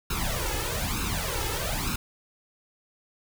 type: noise with flanger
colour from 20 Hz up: pink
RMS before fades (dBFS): -29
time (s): 0.1-1.96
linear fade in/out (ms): 5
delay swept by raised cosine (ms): 0.76 to 2.36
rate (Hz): 1.1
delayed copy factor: +0.8
effects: none